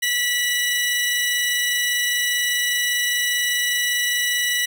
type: tone pair together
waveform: sawtooth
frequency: 1953 / 2942 Hz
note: B6 / F#7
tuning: -20 / -11 cents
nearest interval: perfect fifth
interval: 709 cents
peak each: -17 / -21 dBFS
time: 0.02-4.66 s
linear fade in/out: 10 ms
effects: none